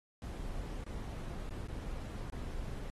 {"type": "noise with dropouts", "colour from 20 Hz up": "brown", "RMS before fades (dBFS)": -41, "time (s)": [0.22, 2.9], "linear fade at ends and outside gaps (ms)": 0, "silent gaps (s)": [[0.838, 0.865], [1.493, 1.508], [1.668, 1.684], [2.299, 2.324]], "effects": ["AAC 32 kbps"]}